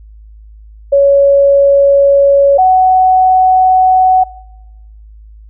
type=tone pair in turn; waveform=sine; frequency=559 / 746.2 Hz; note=C#5 / F#5; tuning=+14 / +14 cents; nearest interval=perfect fourth; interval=500 cents; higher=second; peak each=-4 dBFS; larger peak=neither; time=0.92-2.58 / 2.58-4.24 s; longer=neither; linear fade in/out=10 ms; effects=noise-tail reverb RT60 0.9 s tail -22 dB re dry + added 53 Hz sine -33 dBFS peak until 5.49 s